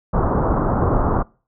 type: low-pass noise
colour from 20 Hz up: pink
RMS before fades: -18 dBFS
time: 0.13-1.23 s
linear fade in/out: 10 ms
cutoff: 1300 Hz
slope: 48 dB/octave
effects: noise-tail reverb RT60 0.4 s tail -25 dB re dry